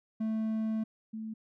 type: tone pair in turn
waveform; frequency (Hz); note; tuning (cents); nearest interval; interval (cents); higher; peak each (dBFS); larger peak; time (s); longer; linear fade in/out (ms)
triangle / sine; 220 / 220; A3 / A3; 0 / 0; unison; 0; neither; -27 / -36; first; 0.2-0.84 / 1.13-1.34; first; 10
effects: none